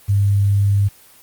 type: tone with quantisation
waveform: sine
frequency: 100.2 Hz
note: G2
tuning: 38 cents sharp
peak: -12 dBFS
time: 0.08-0.89 s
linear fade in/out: 20 ms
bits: 7
effects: white hiss -47 dBFS RMS until 1.22 s + Opus 24 kbps